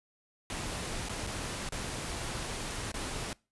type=noise with dropouts; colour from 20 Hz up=pink; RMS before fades=-37 dBFS; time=0.5-3.33 s; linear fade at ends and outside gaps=1 ms; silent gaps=1.087-1.094 / 1.267-1.272 / 1.69-1.722 / 2.918-2.941 s; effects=noise-tail reverb RT60 0.3 s tail -24 dB re dry + resampled to 24000 Hz